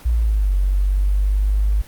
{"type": "linear two-way sweep", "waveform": "sine", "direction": "down then up", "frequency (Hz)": [60, 46.85, 51.5], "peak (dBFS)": -14, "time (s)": [0.05, 1.82], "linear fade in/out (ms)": 10, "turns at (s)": 0.54, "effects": ["pink hiss -44 dBFS RMS until 1.87 s", "Opus 48 kbps"]}